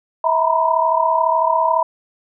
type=tone cluster; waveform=sine; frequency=648 / 930 / 964 / 1002 Hz; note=E5 / A#5 / B5 / B5; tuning=-30 / -4 / -42 / +25 cents; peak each=-19 dBFS; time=0.24-1.83 s; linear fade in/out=5 ms; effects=none